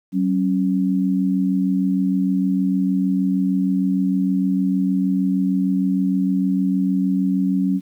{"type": "tone pair together", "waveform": "sine", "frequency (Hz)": [188.8, 275.3], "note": ["F#3", "C#4"], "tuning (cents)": [35, -12], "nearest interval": "perfect fifth", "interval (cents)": 653, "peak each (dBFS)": [-18, -20], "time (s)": [0.12, 7.81], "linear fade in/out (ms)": 50, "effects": ["9-bit"]}